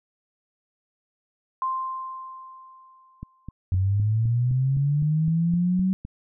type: tone with exponential decay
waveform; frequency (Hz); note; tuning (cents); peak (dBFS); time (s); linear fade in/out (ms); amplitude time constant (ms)
sine; 1046.5; C6; 0; -22; 1.62-3.51; 1; 410
type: click train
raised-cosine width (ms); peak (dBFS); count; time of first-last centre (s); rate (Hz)
5; -22; 12; 3.23-6.051; 3.9
type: linear sweep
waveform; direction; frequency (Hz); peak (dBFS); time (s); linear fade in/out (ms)
sine; up; 90.6 to 190.3; -19; 3.72-5.93; 0
effects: none